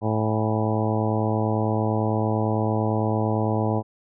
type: harmonic tone with a mistuned harmonic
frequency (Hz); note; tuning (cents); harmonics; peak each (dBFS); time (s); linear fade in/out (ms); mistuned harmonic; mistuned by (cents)
108.9; A2; -17; 1 / 2 / 3 / 4 / 5 / 6 / 7 / 8 / 9; -24 / -27 / -29 / -30 / -31 / -32 / -32 / -33 / -34; 0.01-3.83; 50; 8; -63
effects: none